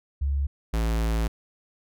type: tone pair in turn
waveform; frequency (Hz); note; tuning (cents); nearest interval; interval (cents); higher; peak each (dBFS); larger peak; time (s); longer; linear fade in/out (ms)
sine / square; 70 / 55.65; C#2 / A1; +18 / +20; major third; 398; first; -22 / -23; first; 0.21-0.47 / 0.73-1.28; second; 10
effects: none